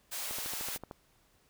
white high-pass noise, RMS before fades -38 dBFS, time 0.11-0.78 s, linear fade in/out 20 ms, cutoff 520 Hz, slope 12 dB/octave
click train, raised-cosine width 1 ms, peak -28 dBFS, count 9, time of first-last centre 0.31-0.912 s, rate 13.3 Hz
effects pink hiss -68 dBFS RMS until 1.49 s

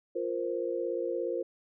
sine chord, F suspended fourth, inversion none, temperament equal, 349.2 / 466.2 / 523.3 Hz, F4 / Bb4 / C5, 0 / 0 / 0 cents, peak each -34 dBFS, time 0.15-1.43 s, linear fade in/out 10 ms, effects none

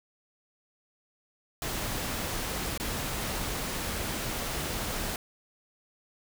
pink noise with dropouts, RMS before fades -33 dBFS, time 1.62-5.16 s, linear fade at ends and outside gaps 1 ms, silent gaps 2.776-2.799 s, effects none

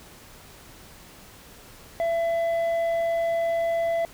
triangle tone with tanh clipping, 670 Hz, E5, 28 cents sharp, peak -23 dBFS, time 2-4.05 s, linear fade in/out 0 ms, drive 10 dB, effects pink hiss -48 dBFS RMS until 4.13 s

